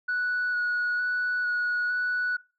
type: tone with vibrato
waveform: sine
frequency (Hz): 1468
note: F#6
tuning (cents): -14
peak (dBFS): -23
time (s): 0.08-2.37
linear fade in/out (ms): 10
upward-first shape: square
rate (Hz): 1.1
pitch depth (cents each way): 11
effects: noise-tail reverb RT60 0.3 s tail -23 dB re dry + tanh soft clip ceiling -22 dBFS